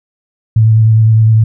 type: tone with vibrato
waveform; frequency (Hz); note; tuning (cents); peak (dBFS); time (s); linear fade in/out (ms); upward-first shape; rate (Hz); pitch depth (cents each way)
sine; 110.7; A2; +11; -4; 0.56-1.44; 5; sine; 9.8; 21
effects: none